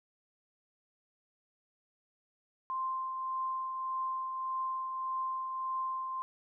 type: tone with tremolo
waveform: sine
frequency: 1046.5 Hz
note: C6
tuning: in tune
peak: -31 dBFS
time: 2.7-6.22 s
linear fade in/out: 0 ms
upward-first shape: triangle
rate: 1.7 Hz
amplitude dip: 40%
effects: none